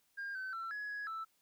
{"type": "tone with pitch steps", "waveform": "sine", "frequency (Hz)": [1610, 1529, 1345, 1682, 1671, 1321], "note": ["G6", "G6", "E6", "G#6", "G#6", "E6"], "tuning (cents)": [46, -44, 34, 22, 10, 3], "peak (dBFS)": -37, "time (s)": [0.17, 1.25], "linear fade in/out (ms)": 20, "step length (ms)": 180, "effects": ["tanh soft clip ceiling -37 dBFS", "white hiss -75 dBFS RMS until 1.41 s"]}